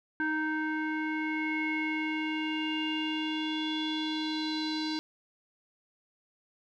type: tone with low-pass filter sweep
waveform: square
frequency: 311.1 Hz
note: D#4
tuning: in tune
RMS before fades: -32 dBFS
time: 0.2-4.99 s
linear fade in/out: 0 ms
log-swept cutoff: 1600 to 4400 Hz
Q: 6.7
effects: none